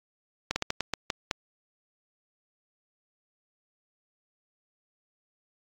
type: slowing click train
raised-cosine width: 0.2 ms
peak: -10 dBFS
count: 8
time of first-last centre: 0.51-1.312 s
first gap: 50 ms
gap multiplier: 1.27
effects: AAC 48 kbps